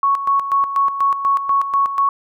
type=tone with tremolo; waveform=sine; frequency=1108.7 Hz; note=C#6; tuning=in tune; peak=-12 dBFS; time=0.03-2.09 s; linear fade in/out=2 ms; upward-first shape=square; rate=4.1 Hz; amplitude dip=65%; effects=none